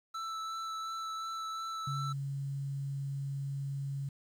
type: tone with vibrato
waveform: square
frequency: 1321 Hz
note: E6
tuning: 3 cents sharp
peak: -37 dBFS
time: 0.14-2.13 s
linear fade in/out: 10 ms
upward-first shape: sine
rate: 2.8 Hz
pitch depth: 10 cents each way
type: tone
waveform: sine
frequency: 138.59 Hz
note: C#3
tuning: in tune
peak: -34 dBFS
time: 1.87-4.09 s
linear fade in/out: 5 ms
effects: low-pass 6000 Hz 12 dB/octave + 10-bit